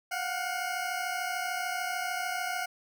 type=tone pair together; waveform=20% pulse; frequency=709.6 / 743 Hz; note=F5 / F#5; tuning=+27 / +7 cents; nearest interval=minor second; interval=80 cents; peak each=-29 / -29 dBFS; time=0.11-2.66 s; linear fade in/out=10 ms; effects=none